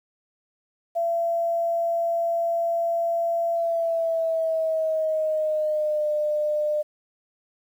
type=tone with pitch glide; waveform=sine; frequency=675 to 601.4 Hz; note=E5 to D5; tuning=+41 to +41 cents; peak=-21 dBFS; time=0.95-6.83 s; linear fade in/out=20 ms; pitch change=-200 cents; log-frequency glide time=3.55-6.09 s; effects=9-bit